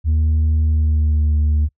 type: tone with pitch glide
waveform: sine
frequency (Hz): 78 to 75.39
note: D#2 to D2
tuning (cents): +5 to +46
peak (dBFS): -10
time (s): 0.04-1.69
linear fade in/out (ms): 50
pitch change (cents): -59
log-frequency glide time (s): 0.65-1.32
effects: noise-tail reverb RT60 0.1 s tail -26 dB re dry + tanh soft clip ceiling -12 dBFS